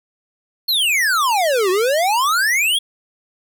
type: exponential two-way sweep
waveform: square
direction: down then up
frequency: 4400 to 357 to 3409 Hz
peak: -15 dBFS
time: 0.68-2.79 s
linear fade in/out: 10 ms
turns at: 1.7 s
effects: none